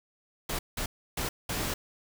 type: noise bursts at uneven times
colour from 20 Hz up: pink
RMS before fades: -32 dBFS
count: 4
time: 0.49-0.59 / 0.77-0.86 / 1.17-1.29 / 1.49-1.74 s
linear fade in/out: 5 ms
effects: none